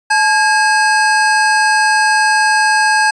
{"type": "tone pair together", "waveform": "square", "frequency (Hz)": [862, 1631.1], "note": ["A5", "G#6"], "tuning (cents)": [-36, -32], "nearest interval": "major seventh", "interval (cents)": 1104, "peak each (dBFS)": -13, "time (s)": [0.1, 3.11], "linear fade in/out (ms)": 10, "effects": ["resampled to 22050 Hz"]}